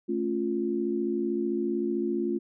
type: chord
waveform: sine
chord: A augmented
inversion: none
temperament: equal with one note detuned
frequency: 220 / 275.6 / 349.2 Hz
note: A3 / C#4 / E#4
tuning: 0 / -10 / 0 cents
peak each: -31 / -32 / -28 dBFS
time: 0.08-2.39 s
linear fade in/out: 20 ms
effects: none